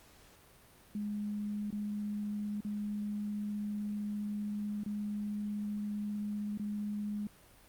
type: tone with dropouts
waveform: sine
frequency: 207.7 Hz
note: G#3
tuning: in tune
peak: -34 dBFS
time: 0.95-7.27 s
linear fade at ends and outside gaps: 2 ms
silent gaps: 1.705-1.726 / 2.606-2.648 / 4.835-4.861 / 6.575-6.596 s
effects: pink hiss -60 dBFS RMS until 7.68 s + Opus 48 kbps